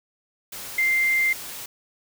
sine tone in noise, 2093 Hz, C7, in tune, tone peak -18 dBFS, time 0.78-1.33 s, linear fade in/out 5 ms, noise white, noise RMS -36 dBFS, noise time 0.52-1.66 s, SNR +15 dB, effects none

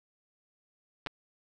clicks, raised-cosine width 0.3 ms, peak -19 dBFS, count 2, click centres 1.063 / 1.07 s, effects none

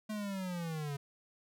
square linear sweep, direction down, 216.7 to 138.59 Hz, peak -37 dBFS, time 0.09-0.97 s, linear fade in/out 10 ms, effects none

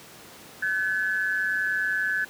sine tone pair together, 1520 / 1710.5 Hz, F#6 / A6, +46 / -49 cents, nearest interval major second, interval 205 cents, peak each -26 dBFS, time 0.62-2.25 s, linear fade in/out 10 ms, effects pink hiss -46 dBFS RMS until 2.29 s + high-pass 150 Hz 12 dB/octave

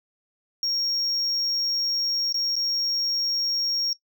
sine tone with dropouts, 5570 Hz, F8, 5 cents flat, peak -20 dBFS, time 0.63-3.93 s, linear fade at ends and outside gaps 1 ms, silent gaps 2.325-2.343 / 2.556-2.564 s, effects noise-tail reverb RT60 0.1 s tail -20 dB re dry + tanh soft clip ceiling -21 dBFS

